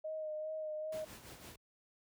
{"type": "tone with vibrato", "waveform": "sine", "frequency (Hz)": 621, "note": "D#5", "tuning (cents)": -3, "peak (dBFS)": -38, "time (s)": [0.04, 1.05], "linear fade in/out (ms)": 10, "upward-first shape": "sine", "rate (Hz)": 2.5, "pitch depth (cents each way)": 23}
{"type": "noise with tremolo", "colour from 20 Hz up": "pink", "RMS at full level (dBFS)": -50, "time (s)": [0.92, 1.56], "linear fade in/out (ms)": 5, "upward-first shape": "sine", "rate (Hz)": 5.9, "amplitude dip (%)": 55}
{"effects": ["high-pass 60 Hz 12 dB/octave"]}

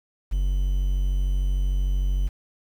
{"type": "tone with quantisation", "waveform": "triangle", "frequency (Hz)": 46.63, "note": "F#1", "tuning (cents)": 14, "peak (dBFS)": -18, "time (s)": [0.31, 2.29], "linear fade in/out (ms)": 20, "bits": 8, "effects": []}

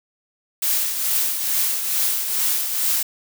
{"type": "noise with tremolo", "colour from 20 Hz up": "blue", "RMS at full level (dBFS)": -19, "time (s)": [0.62, 3.03], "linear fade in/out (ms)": 5, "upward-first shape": "triangle", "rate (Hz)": 2.3, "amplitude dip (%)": 55, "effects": []}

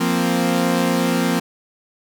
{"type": "chord", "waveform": "sawtooth", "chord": "F suspended fourth", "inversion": "none", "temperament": "equal", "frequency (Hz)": [174.61, 233.1, 261.6], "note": ["F3", "Bb3", "C4"], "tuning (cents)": [0, 0, 0], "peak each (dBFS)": -17, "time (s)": [0, 1.4], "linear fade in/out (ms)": 10, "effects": []}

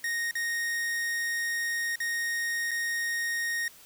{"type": "tone with dropouts", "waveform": "45% pulse", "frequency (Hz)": 1861, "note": "A#6", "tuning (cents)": -3, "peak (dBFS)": -28, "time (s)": [0.04, 3.68], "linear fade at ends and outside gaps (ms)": 2, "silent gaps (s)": [[0.311, 0.353], [1.957, 2.002], [2.71, 2.714]], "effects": ["white hiss -53 dBFS RMS until 3.85 s"]}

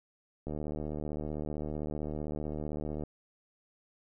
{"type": "click train", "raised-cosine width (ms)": 2, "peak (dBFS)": -24, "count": 195, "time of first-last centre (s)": [0.47, 3.036], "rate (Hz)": 75.6, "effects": []}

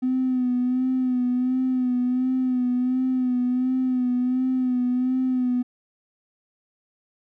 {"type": "tone with vibrato", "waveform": "triangle", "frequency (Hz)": 253, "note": "B3", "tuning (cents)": 42, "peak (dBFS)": -16, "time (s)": [0.02, 5.63], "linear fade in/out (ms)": 20, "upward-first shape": "sine", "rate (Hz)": 1.4, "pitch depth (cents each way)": 39, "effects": ["tanh soft clip ceiling -17 dBFS"]}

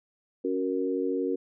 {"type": "chord", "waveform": "sine", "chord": "F# major", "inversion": "second", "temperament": "equal", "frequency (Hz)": [277.2, 370, 466.2], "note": ["C#4", "F#4", "A#4"], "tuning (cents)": [0, 0, 0], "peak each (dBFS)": -30, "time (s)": [0.44, 1.36], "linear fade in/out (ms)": 10, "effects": []}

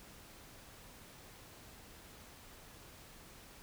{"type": "silence", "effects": ["pink hiss -56 dBFS RMS until 3.62 s"]}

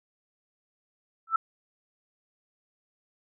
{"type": "tone with exponential growth", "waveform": "sine", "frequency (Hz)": 1326, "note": "E6", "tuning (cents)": 10, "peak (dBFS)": -16, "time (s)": [1.27, 1.36], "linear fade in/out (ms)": 5, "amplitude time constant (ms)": 18, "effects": []}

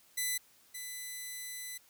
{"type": "tone pair in turn", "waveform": "5% pulse", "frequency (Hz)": [2000, 2000], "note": ["B6", "B6"], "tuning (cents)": [21, 21], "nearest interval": "unison", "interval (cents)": 0, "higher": "neither", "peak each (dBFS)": [-21, -30], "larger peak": "first", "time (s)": [[0.17, 0.38], [0.74, 1.78]], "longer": "second", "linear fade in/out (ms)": 10, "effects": ["white hiss -64 dBFS RMS until 1.89 s"]}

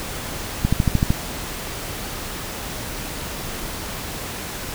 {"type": "click train", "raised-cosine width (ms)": 5, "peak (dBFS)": -4, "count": 7, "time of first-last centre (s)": [0.65, 1.105], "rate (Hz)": 13.2, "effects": ["pink hiss -30 dBFS RMS until 4.74 s"]}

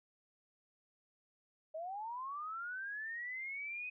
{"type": "linear sweep", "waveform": "sine", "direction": "up", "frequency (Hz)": [614, 2523], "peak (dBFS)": -40, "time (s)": [1.74, 3.9], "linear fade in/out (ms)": 10, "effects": []}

